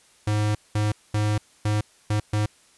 square tone bursts at uneven times, 105.6 Hz, G#2, 29 cents sharp, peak -21 dBFS, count 6, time 0.27-0.55 / 0.75-0.92 / 1.14-1.38 / 1.65-1.81 / 2.1-2.2 / 2.33-2.46 s, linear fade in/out 5 ms, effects white hiss -57 dBFS RMS until 2.77 s + resampled to 24000 Hz

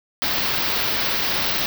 white band-stop noise, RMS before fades -22 dBFS, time 0.22-1.66 s, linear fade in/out 0 ms, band 5400 to 16000 Hz, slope 48 dB/octave, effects none

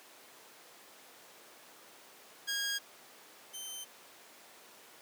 15% pulse tone pair in turn, 1632 / 3092 Hz, G#6 / G7, -31 / -24 cents, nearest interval major seventh, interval 1107 cents, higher second, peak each -26 / -34 dBFS, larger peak first, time 2.47-2.79 / 3.53-3.85 s, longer neither, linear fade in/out 20 ms, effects pink hiss -55 dBFS RMS until 5.01 s + high-pass 400 Hz 12 dB/octave

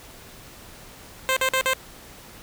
10% pulse tone bursts, 523.3 Hz, C5, in tune, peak -11 dBFS, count 4, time 1.29-1.734 s, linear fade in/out 0 ms, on 75 ms, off 48 ms, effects pink hiss -45 dBFS RMS until 2.42 s

